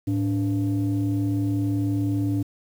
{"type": "tone pair together", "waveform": "sine", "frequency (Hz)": [108.55, 289.8], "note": ["A2", "D4"], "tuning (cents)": [-23, -23], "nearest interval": "octave + perfect fourth", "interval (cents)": 1700, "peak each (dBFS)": -22, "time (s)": [0.07, 2.43], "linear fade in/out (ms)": 10, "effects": ["tanh soft clip ceiling -17 dBFS", "8-bit"]}